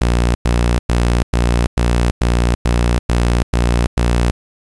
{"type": "tone bursts", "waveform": "sawtooth", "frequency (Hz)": 59.3, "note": "A#1", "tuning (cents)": 30, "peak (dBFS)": -8, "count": 10, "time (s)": [0.01, 4.31], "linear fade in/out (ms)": 5, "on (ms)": 340, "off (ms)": 100, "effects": ["resampled to 24000 Hz", "7-bit"]}